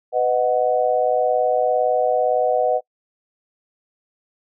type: chord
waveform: sine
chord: B major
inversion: none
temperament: equal with one note detuned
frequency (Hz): 500.5 / 622.3 / 740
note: B4 / D#5 / F#5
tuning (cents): +23 / 0 / 0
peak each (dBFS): -20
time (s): 0.12-2.81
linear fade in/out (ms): 50
effects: noise-tail reverb RT60 0.1 s tail -25 dB re dry

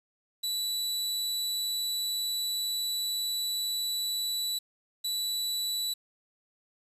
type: tone bursts at uneven times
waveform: sawtooth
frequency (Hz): 3951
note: B7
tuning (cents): 0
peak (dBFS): -26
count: 2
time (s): 0.43-4.59 / 5.04-5.94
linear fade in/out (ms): 10
effects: resampled to 32000 Hz + 9-bit

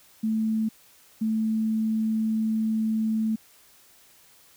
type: tone pair in turn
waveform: sine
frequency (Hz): 220 / 220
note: A3 / A3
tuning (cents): 0 / 0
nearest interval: unison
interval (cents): 0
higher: neither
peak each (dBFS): -22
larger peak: neither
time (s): 0.23-0.69 / 1.21-3.36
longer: second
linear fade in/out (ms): 10
effects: white hiss -56 dBFS RMS until 4.56 s

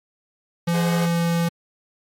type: tone with pitch glide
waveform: square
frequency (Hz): 170.4 to 169.22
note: F3 to E3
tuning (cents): -42 to +46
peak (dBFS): -19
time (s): 0.67-1.49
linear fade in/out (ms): 10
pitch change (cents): -12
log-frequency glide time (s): 0.88-1.27
type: chord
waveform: sawtooth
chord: Ab dominant seventh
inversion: none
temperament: equal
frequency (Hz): 415.3 / 523.3 / 622.3 / 740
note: Ab4 / C5 / Eb5 / Gb5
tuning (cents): 0 / 0 / 0 / 0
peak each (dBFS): -27 / -29 / -32 / -31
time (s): 0.73-1.07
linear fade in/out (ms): 20
effects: MP3 64 kbps

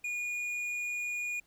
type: tone with tanh clipping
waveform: sine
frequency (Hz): 2442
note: D#7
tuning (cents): -33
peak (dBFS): -34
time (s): 0.04-1.4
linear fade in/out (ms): 5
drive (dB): 8
effects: pink hiss -69 dBFS RMS until 1.46 s

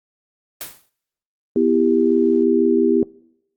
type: noise with exponential decay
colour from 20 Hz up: white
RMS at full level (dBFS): -27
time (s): 0.61-0.89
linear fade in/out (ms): 0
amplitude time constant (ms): 60
type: chord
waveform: sine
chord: E minor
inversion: second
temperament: just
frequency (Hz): 247.2 / 329.6 / 395.6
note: B3 / E4 / G4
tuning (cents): +2 / 0 / +16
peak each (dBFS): -18 / -18 / -17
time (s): 1.56-3.03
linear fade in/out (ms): 2
effects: noise-tail reverb RT60 0.8 s tail -25 dB re dry + Opus 24 kbps

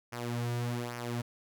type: tone with flanger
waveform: sawtooth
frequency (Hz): 120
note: B2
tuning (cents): -49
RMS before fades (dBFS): -35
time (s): 0.12-1.22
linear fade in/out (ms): 10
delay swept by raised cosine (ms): 0.25 to 3.75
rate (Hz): 1.2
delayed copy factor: -0.65
effects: none

